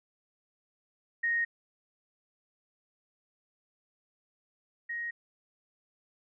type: tone pair in turn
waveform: sine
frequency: 1864 / 1878 Hz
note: A#6 / A#6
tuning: -1 / +12 cents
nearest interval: unison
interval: 13 cents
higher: second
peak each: -26 / -33 dBFS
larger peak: first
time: 1.23-1.45 / 4.89-5.11 s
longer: neither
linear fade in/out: 10 ms
effects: none